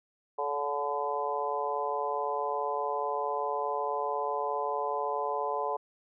harmonic tone with a mistuned harmonic, 144.7 Hz, D3, 25 cents flat, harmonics 3 / 4 / 5 / 6 / 7, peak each -35 / -36 / -36 / -35 / -34 dBFS, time 0.38-5.77 s, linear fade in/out 10 ms, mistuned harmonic 4, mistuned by -24 cents, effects none

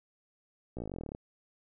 slowing click train, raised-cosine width 2 ms, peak -26 dBFS, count 18, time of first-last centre 0.77-1.149 s, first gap 16 ms, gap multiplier 1.04, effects none

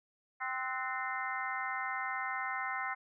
harmonic tone with a mistuned harmonic, 260 Hz, C4, 11 cents flat, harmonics 3 / 4 / 5 / 6 / 7 / 8, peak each -41 / -41 / -41 / -43 / -41 / -41 dBFS, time 0.4-2.95 s, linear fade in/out 20 ms, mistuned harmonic 6, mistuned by -86 cents, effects none

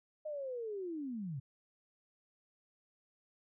sine linear sweep, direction down, 622.3 to 123.47 Hz, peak -38 dBFS, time 0.25-1.4 s, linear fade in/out 10 ms, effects none

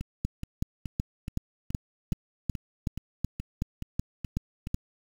two click trains, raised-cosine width 5 ms, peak -22 / -15 dBFS, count 12 / 13, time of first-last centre 0.01-4.671 / 0.25-4.744 s, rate 2.36 / 2.67 Hz, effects 7-bit

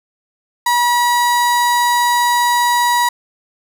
35% pulse tone, 965 Hz, B5, 40 cents flat, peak -10 dBFS, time 0.66-3.09 s, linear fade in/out 5 ms, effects none

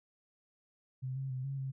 sine tone with pitch steps, 129.8 / 134.5 / 128.8 / 137.1 / 133.8 Hz, C3 / C3 / C3 / C#3 / C3, -13 / +48 / -27 / -19 / +39 cents, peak -35 dBFS, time 1.02-1.72 s, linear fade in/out 20 ms, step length 140 ms, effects none

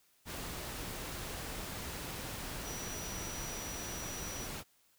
sine tone in noise, 5850 Hz, F#8, 21 cents flat, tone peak -45 dBFS, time 2.63-4.49 s, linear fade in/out 50 ms, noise pink, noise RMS -42 dBFS, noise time 0.25-4.64 s, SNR -6 dB, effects white hiss -70 dBFS RMS until 4.98 s

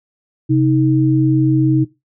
sine tone pair together, 132.32 / 314.7 Hz, C3 / D#4, +20 / +20 cents, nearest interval octave + minor third, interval 1500 cents, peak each -13 dBFS, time 0.49-1.85 s, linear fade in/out 20 ms, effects noise-tail reverb RT60 0.2 s tail -17 dB re dry

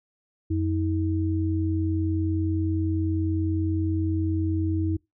sine tone pair together, 90.08 / 320 Hz, F#2 / D#4, -46 / +49 cents, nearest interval octave + minor seventh, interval 2195 cents, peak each -24 / -26 dBFS, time 0.5-4.97 s, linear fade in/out 10 ms, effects noise-tail reverb RT60 0.2 s tail -24 dB re dry

